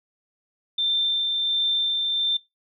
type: tone with tremolo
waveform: sine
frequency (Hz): 3573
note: A7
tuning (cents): +26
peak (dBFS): -20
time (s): 0.78-2.37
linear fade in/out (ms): 5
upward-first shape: sine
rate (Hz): 1.4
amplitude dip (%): 25
effects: noise-tail reverb RT60 0.2 s tail -19 dB re dry